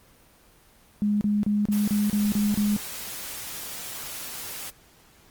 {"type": "tone bursts", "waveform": "sine", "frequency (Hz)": 207.4, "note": "G#3", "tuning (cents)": -2, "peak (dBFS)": -20, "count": 8, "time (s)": [1.02, 2.764], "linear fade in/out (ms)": 0, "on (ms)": 190, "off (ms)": 32}
{"type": "noise", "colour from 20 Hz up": "white", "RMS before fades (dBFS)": -36, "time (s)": [1.71, 4.71], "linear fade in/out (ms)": 20}
{"effects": ["pink hiss -56 dBFS RMS until 5.3 s", "Opus 24 kbps"]}